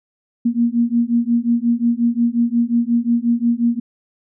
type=beating tone pair; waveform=sine; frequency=233.1 / 238.7 Hz; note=A#3 / A#3; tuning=0 / +41 cents; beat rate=5.6 Hz; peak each=-17 dBFS; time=0.45-3.8 s; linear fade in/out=10 ms; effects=none